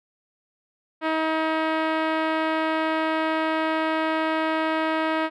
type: tone with low-pass filter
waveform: 5% pulse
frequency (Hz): 317.8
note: D#4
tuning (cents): +37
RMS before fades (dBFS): -24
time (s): 1.01-5.3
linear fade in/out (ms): 50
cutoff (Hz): 1500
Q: 0.53
effects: none